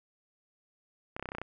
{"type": "clicks", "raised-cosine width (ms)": 0.5, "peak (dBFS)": -22, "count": 9, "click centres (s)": [1.165, 1.196, 1.226, 1.257, 1.289, 1.319, 1.35, 1.384, 1.416], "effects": []}